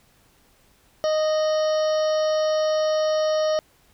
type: harmonic tone with a mistuned harmonic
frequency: 620 Hz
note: D#5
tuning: 6 cents flat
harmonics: 1 / 2 / 3 / 5 / 6 / 7 / 8 / 9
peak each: -19 / -32 / -38 / -38 / -43 / -39 / -44 / -37 dBFS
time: 1.04-3.59 s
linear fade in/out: 0 ms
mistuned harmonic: 5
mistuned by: -42 cents
effects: pink hiss -59 dBFS RMS until 3.93 s